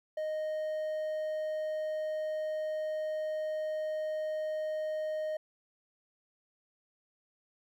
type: tone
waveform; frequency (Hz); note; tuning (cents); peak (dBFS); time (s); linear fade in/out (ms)
triangle; 620; D#5; -6; -30; 0.17-5.37; 5
effects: 12-bit